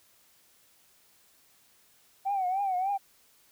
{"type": "tone with vibrato", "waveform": "sine", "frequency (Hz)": 763, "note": "G5", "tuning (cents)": -47, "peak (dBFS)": -25, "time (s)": [2.25, 2.98], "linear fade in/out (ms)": 20, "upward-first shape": "triangle", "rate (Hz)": 3.4, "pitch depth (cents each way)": 120, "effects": ["tanh soft clip ceiling -22 dBFS", "white hiss -63 dBFS RMS until 3.51 s"]}